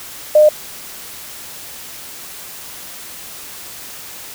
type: tone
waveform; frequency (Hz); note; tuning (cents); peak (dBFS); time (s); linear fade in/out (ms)
sine; 607; D#5; -43; -5; 0.35-0.49; 5
effects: white hiss -33 dBFS RMS until 4.34 s